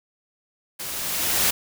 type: noise with level ramp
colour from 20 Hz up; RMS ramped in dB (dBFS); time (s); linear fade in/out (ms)
white; -33 to -19; 0.79-1.51; 10
effects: none